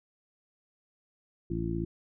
harmonic tone, 56.3 Hz, A1, 40 cents sharp, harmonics 1 / 2 / 3 / 4 / 5 / 6, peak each -37 / -37 / -35 / -40 / -40 / -34 dBFS, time 1.5-1.85 s, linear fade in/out 5 ms, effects none

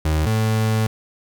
35% pulse tone pair in turn, 77.78 / 109.98 Hz, D#2 / A2, 0 / 0 cents, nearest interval tritone, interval 600 cents, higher second, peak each -15 dBFS, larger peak neither, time 0.05-0.26 / 0.26-0.87 s, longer second, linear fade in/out 5 ms, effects none

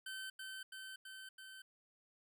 25% pulse tone with echo, 1539 Hz, G6, 32 cents flat, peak -40 dBFS, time 0.06-0.3 s, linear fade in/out 5 ms, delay 330 ms, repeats 4, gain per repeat -2 dB, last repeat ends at 1.62 s, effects none

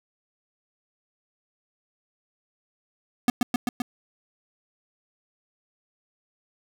square tone with echo, 244.6 Hz, B3, 16 cents flat, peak -17 dBFS, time 3.28-3.3 s, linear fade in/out 2 ms, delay 130 ms, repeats 4, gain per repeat -2 dB, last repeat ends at 3.82 s, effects none

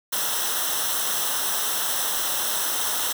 white noise with comb filter, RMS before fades -25 dBFS, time 0.12-3.13 s, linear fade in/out 10 ms, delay 0.43 ms, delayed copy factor -0.75, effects none

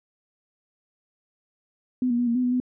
sine tone with pitch steps, 252.2 / 238.6 / 243.6 / 234 / 251.9 / 246.8 / 250.8 Hz, B3 / A#3 / B3 / A#3 / B3 / B3 / B3, +36 / +41 / -24 / +7 / +34 / -1 / +27 cents, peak -20 dBFS, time 2.02-2.601 s, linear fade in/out 2 ms, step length 83 ms, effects none

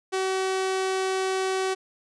sawtooth tone, 379.2 Hz, F#4, 43 cents sharp, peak -20 dBFS, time 0.12-1.75 s, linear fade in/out 20 ms, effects resampled to 22050 Hz

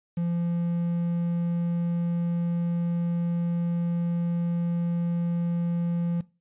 triangle tone with quantisation, 171.4 Hz, F3, 32 cents flat, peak -22 dBFS, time 0.17-6.21 s, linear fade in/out 5 ms, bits 8, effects noise-tail reverb RT60 0.3 s tail -20 dB re dry + resampled to 8000 Hz

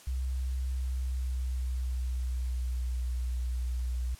sine tone with pitch glide, 64.5 to 61.66 Hz, C2 to B1, -24 to -2 cents, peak -29 dBFS, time 0.07-4.15 s, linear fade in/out 5 ms, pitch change -78 cents, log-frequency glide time 0.71-3.1 s, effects white hiss -54 dBFS RMS until 4.19 s + low-pass 11000 Hz 12 dB/octave

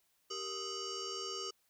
sine tone with frequency modulation, 2960 Hz, F#7, in tune, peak -38 dBFS, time 0.3-1.51 s, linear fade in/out 10 ms, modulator 857 Hz, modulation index 3.9, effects white hiss -75 dBFS RMS until 1.69 s

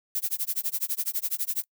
violet noise with tremolo, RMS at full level -26 dBFS, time 0.15-1.64 s, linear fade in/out 0 ms, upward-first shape sine, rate 12 Hz, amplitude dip 100%, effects noise-tail reverb RT60 0.1 s tail -25 dB re dry

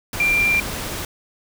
sine tone in noise, 2374 Hz, D7, 18 cents sharp, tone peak -15 dBFS, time 0.2-0.6 s, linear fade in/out 2 ms, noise pink, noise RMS -28 dBFS, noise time 0.13-1.05 s, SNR +10 dB, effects none

